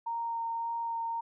sine tone with vibrato, 924 Hz, A#5, 16 cents flat, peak -31 dBFS, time 0.06-1.21 s, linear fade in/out 10 ms, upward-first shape sine, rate 1.8 Hz, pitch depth 10 cents each way, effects none

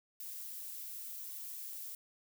violet noise, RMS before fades -45 dBFS, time 0.2-1.95 s, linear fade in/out 2 ms, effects none

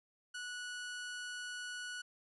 sawtooth tone, 1471 Hz, F#6, 11 cents flat, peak -38 dBFS, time 0.34-2.02 s, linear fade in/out 10 ms, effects resampled to 24000 Hz

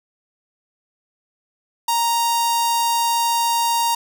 sawtooth tone with notch filter, 933 Hz, A#5, 1 cent sharp, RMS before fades -19 dBFS, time 1.88-3.95 s, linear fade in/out 5 ms, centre 2000 Hz, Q 0.89, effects none

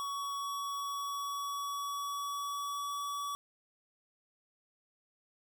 square tone with pitch glide, 1124 to 1141 Hz, C#6 to C#6, +24 to +50 cents, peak -36 dBFS, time 0-3.35 s, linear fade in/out 0 ms, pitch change +26 cents, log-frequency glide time 0.39-3 s, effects none

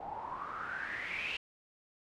white noise with low-pass filter sweep, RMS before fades -40 dBFS, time 0-1.37 s, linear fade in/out 5 ms, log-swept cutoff 750 to 2800 Hz, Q 8.6, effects none

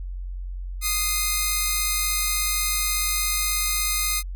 5% pulse tone pair together, 1244.5 / 2093 Hz, D#6 / C7, 0 / 0 cents, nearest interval major sixth, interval 900 cents, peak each -14 dBFS, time 0.81-4.23 s, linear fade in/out 50 ms, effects added 45 Hz sine -29 dBFS peak until 4.35 s

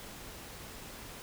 silence, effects pink hiss -47 dBFS RMS until 1.22 s

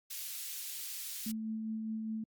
white high-pass noise, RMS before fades -42 dBFS, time 0.1-1.32 s, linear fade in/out 10 ms, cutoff 2900 Hz, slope 12 dB/octave
sine tone with tremolo, 220 Hz, A3, in tune, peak -34 dBFS, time 1.26-2.24 s, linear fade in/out 5 ms, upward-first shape sine, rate 4.9 Hz, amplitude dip 25%
effects Opus 48 kbps

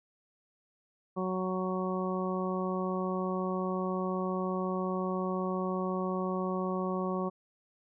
harmonic tone, 185.6 Hz, F#3, 6 cents sharp, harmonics 1 / 2 / 3 / 4 / 5 / 6, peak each -33 / -35 / -38 / -42 / -43 / -38 dBFS, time 1.16-7.3 s, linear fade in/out 20 ms, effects none

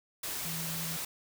sine tone in noise, 163.5 Hz, E3, 14 cents flat, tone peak -39 dBFS, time 0.45-0.97 s, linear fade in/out 5 ms, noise white, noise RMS -37 dBFS, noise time 0.23-1.05 s, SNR -5 dB, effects none

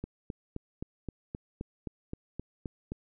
click train, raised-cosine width 3 ms, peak -23 dBFS, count 12, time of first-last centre 0.04-2.92 s, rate 3.82 Hz, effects none

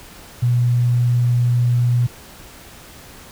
sine tone, 121.5 Hz, B2, 28 cents flat, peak -13 dBFS, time 0.42-2.07 s, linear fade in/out 10 ms, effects pink hiss -41 dBFS RMS until 3.31 s

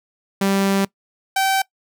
sawtooth tone pair in turn, 196 / 772.5 Hz, G3 / G5, 0 / -26 cents, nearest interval 2 octaves, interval 2374 cents, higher second, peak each -12 dBFS, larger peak neither, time 0.41-0.85 / 1.36-1.62 s, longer first, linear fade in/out 5 ms, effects noise-tail reverb RT60 0.1 s tail -22 dB re dry

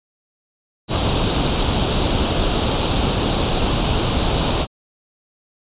pink noise with comb filter, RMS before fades -18 dBFS, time 0.88-4.67 s, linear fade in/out 50 ms, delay 0.26 ms, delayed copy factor +0.65, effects resampled to 8000 Hz

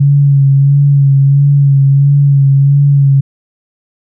sine tone with vibrato, 139.8 Hz, C#3, 15 cents sharp, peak -4 dBFS, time 0-3.21 s, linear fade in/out 10 ms, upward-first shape sine, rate 1.5 Hz, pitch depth 30 cents each way, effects none

